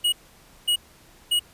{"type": "tone bursts", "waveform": "square", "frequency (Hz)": 2900, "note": "F#7", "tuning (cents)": -35, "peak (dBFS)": -19, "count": 3, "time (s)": [0.04, 1.395], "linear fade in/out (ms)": 10, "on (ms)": 85, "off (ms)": 550, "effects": ["pink hiss -53 dBFS RMS until 1.53 s", "resampled to 32000 Hz"]}